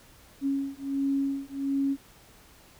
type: beating tone pair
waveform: sine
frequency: 274.8 / 276.2 Hz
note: C#4 / C#4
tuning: -15 / -6 cents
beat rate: 1.4 Hz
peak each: -29 dBFS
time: 0.41-1.97 s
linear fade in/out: 50 ms
effects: pink hiss -55 dBFS RMS until 2.79 s